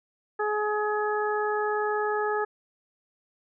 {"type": "harmonic tone", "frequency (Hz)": 421.7, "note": "G#4", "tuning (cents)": 26, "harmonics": [1, 2, 3, 4], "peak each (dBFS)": [-27, -30, -32, -33], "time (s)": [0.39, 2.45], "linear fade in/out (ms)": 10, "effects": []}